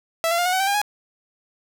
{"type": "tone with pitch steps", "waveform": "sawtooth", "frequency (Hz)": [660, 682.1, 704.9, 728.5, 752.9, 778.1, 804.2, 831.1], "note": ["E5", "F5", "F5", "F#5", "F#5", "G5", "G5", "G#5"], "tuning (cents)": [2, -41, 16, -27, 30, -13, 44, 1], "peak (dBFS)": -15, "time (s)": [0.24, 0.816], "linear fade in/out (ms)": 0, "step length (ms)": 72, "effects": []}